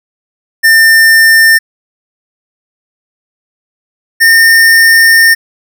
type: tone pair in turn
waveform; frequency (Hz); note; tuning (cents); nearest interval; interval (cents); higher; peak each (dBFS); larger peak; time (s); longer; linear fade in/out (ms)
square; 1800 / 1817.8; A6 / A#6; +39 / -44; unison; 17; second; -3; neither; 0.63-1.59 / 4.2-5.35; second; 20
effects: none